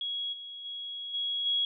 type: tone with level steps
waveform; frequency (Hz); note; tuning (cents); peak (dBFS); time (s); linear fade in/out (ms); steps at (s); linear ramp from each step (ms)
sine; 3323; G#7; 0; -31 / -40 / -36 / -29 / -25; 0.01-1.65; 2; 0.32 / 0.64 / 1.13 / 1.45; 20
effects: none